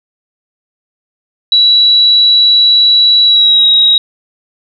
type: tone with pitch glide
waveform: sine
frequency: 3921 to 3816 Hz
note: B7 to A#7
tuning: -13 to +40 cents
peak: -4 dBFS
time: 1.52-3.98 s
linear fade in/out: 2 ms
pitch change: -47 cents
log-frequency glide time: 3.24-3.65 s
effects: none